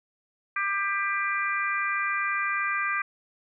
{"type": "harmonic tone", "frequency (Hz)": 396.9, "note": "G4", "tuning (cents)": 22, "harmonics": [3, 4, 5, 6], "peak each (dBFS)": [-29, -30, -31, -32], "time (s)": [0.56, 3.02], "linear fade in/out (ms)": 5, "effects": []}